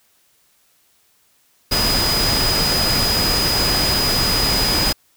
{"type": "tone in noise", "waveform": "sine", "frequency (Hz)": 4965, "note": "D#8", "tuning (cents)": -5, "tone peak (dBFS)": -18, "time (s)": [1.71, 4.93], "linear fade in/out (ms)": 10, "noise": "pink", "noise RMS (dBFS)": -20, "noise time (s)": [1.71, 4.93], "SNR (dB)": -1, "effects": ["white hiss -59 dBFS RMS until 5.16 s"]}